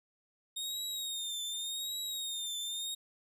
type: tone with vibrato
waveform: sawtooth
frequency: 3700 Hz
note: A#7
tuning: 14 cents flat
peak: -33 dBFS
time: 0.56-2.95 s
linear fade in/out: 10 ms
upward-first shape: triangle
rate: 0.87 Hz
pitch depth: 84 cents each way
effects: resampled to 32000 Hz